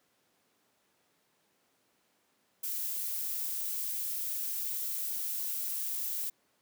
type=noise; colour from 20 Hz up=violet; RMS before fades=-35 dBFS; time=2.63-6.3 s; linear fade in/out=10 ms; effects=pink hiss -72 dBFS RMS until 6.61 s + high-pass 200 Hz 12 dB/octave